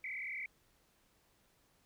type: tone with frequency modulation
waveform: sine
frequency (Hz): 2164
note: C#7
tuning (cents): -42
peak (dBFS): -39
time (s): 0.04-0.46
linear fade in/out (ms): 2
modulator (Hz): 38.3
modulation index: 4.2
effects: pink hiss -72 dBFS RMS until 1.85 s